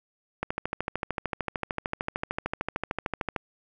click train, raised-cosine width 0.5 ms, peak -13 dBFS, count 40, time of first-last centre 0.43-3.362 s, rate 13.3 Hz, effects none

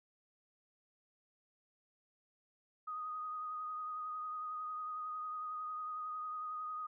sine tone with vibrato, 1244.5 Hz, D#6, in tune, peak -39 dBFS, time 2.87-6.87 s, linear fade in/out 10 ms, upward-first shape sine, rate 11 Hz, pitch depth 22 cents each way, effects none

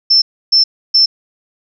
sine tone bursts, 5330 Hz, E8, 18 cents sharp, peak -6 dBFS, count 3, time 0.1-1.06 s, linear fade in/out 10 ms, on 120 ms, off 300 ms, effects none

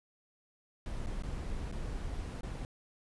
brown noise with dropouts, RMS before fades -38 dBFS, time 0.86-2.65 s, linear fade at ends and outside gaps 1 ms, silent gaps 1.062-1.069 / 1.223-1.235 / 1.715-1.724 / 2.409-2.432 s, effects resampled to 24000 Hz

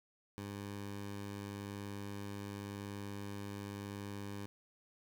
15% pulse tone, 100.9 Hz, G#2, 49 cents flat, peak -36 dBFS, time 0.38-4.46 s, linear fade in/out 0 ms, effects none

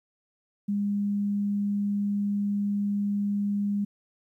sine tone, 203.1 Hz, G#3, 38 cents flat, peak -24 dBFS, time 0.68-3.85 s, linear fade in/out 10 ms, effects 11-bit

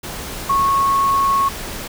sine tone in noise, 1100 Hz, C#6, 14 cents flat, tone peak -13 dBFS, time 0.49-1.49 s, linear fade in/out 10 ms, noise pink, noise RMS -29 dBFS, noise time 0.03-1.88 s, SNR +13 dB, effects none

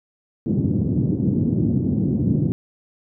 pink band-pass noise, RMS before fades -20 dBFS, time 0.46-2.52 s, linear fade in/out 0 ms, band 110 to 290 Hz, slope 24 dB/octave, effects none

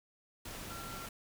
sine tone in noise, 1366 Hz, F6, 39 cents flat, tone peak -47 dBFS, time 0.7-1.06 s, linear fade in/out 5 ms, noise pink, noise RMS -45 dBFS, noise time 0.45-1.09 s, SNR -5 dB, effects none

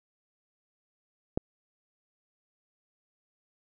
click, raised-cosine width 2 ms, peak -13 dBFS, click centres 1.375 s, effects none

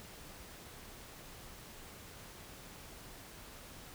silence, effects pink hiss -52 dBFS RMS until 3.94 s

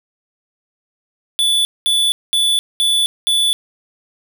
square tone bursts, 3467 Hz, A7, 26 cents flat, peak -13 dBFS, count 5, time 1.39-3.53 s, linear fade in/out 0 ms, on 260 ms, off 210 ms, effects none

